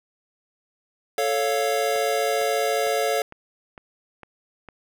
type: chord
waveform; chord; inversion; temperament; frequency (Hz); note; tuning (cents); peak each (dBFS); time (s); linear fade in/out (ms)
square; A augmented; none; equal; 440 / 554.4 / 698.5; A4 / C#5 / E#5; 0 / 0 / 0; -26; 1.18-3.22; 2
type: click train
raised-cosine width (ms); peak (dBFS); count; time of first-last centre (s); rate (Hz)
0.5; -26; 7; 1.96-4.687; 2.2
effects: none